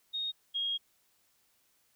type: tone pair in turn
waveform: sine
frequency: 3722 / 3265 Hz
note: A#7 / G#7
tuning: -3 / -30 cents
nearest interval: major second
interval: 227 cents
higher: first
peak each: -32 / -30 dBFS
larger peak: second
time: 0.13-0.32 / 0.54-0.78 s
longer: second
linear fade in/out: 20 ms
effects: white hiss -71 dBFS RMS until 1.95 s